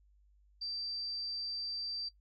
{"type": "tone", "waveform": "sine", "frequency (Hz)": 4679, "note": "D8", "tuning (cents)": -7, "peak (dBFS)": -37, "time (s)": [0.61, 2.09], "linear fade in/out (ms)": 10, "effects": ["noise-tail reverb RT60 0.1 s tail -18 dB re dry", "added 50 Hz sine -63 dBFS peak until 2.2 s"]}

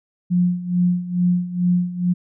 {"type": "tone with tremolo", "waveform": "sine", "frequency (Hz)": 178, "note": "F3", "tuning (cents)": 33, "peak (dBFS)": -13, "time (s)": [0.3, 2.14], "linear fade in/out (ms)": 20, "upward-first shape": "sine", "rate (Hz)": 2.3, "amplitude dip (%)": 80, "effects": []}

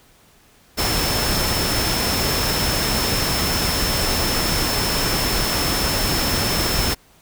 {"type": "tone in noise", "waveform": "sine", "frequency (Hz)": 5300, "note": "E8", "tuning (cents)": 9, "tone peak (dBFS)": -25, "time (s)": [0.77, 6.95], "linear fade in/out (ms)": 20, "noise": "pink", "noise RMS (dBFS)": -21, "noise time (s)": [0.77, 6.95], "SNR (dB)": -7, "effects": ["pink hiss -53 dBFS RMS until 7.21 s"]}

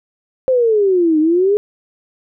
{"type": "exponential two-way sweep", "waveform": "sine", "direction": "down then up", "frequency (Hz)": [530, 303.2, 423.5], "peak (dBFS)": -10, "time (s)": [0.48, 1.57], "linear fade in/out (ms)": 0, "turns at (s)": 1.19, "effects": []}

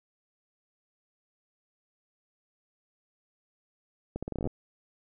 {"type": "accelerating click train", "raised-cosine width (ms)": 2, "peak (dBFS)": -20, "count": 12, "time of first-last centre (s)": [4.16, 4.473], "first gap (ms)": 66, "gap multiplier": 0.81, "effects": []}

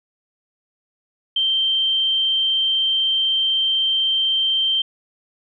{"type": "tone", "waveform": "sine", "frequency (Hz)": 3136, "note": "G7", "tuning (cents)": 0, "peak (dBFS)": -16, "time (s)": [1.36, 4.82], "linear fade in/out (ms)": 5, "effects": []}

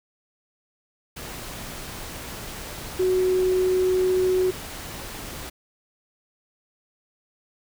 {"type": "tone in noise", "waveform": "sine", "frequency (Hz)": 370, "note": "F#4", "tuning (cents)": 0, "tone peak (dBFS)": -18, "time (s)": [2.99, 4.51], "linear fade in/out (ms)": 10, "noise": "pink", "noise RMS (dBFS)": -36, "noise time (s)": [1.16, 5.5], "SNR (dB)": 15, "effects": []}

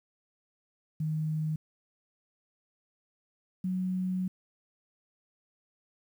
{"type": "tone pair in turn", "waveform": "sine", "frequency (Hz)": [155.7, 184.7], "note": ["D#3", "F#3"], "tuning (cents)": [2, -3], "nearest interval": "minor third", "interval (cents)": 295, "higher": "second", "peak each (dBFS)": -28, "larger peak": "neither", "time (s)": [[1, 1.56], [3.64, 4.28]], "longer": "second", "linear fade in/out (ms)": 5, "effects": ["10-bit"]}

